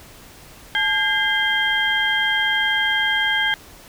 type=tone cluster; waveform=sine; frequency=862 / 1610 / 2069 / 3192 Hz; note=A5 / G6 / C7 / G7; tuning=-36 / +46 / -20 / +31 cents; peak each=-27 / -20 / -24 / -22 dBFS; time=0.75-3.54 s; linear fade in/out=0 ms; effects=pink hiss -44 dBFS RMS until 3.88 s